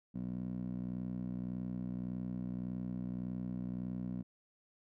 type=tone with band-pass filter; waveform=15% pulse; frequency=61.74 Hz; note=B1; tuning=in tune; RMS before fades=-40 dBFS; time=0.14-4.23 s; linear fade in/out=20 ms; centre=210 Hz; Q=2.4; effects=none